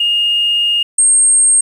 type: tone pair in turn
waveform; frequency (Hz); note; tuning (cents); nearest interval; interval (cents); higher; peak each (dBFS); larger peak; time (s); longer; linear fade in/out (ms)
sine; 2842 / 8516; F7 / C9; +30 / +30; octave + perfect fifth; 1900; second; -10 / -5; second; 0-0.83 / 0.98-1.61; first; 5
effects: tanh soft clip ceiling -5 dBFS + 7-bit